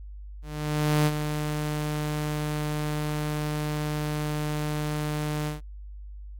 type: tone with ADSR envelope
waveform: sawtooth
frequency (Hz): 150.6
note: D3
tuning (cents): +44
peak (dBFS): -15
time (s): 0.42-5.61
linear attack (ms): 640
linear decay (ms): 46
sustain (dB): -8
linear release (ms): 140
effects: added 50 Hz sine -38 dBFS peak until 6.39 s + AAC 64 kbps